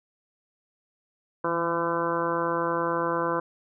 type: harmonic tone with a mistuned harmonic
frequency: 169 Hz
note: E3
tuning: 43 cents sharp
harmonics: 1 / 2 / 3 / 4 / 5 / 6 / 7 / 8 / 9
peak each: -37 / -31 / -29 / -37 / -39 / -29 / -34 / -35 / -36 dBFS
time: 1.44-3.4 s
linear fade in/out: 5 ms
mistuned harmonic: 1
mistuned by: -44 cents
effects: none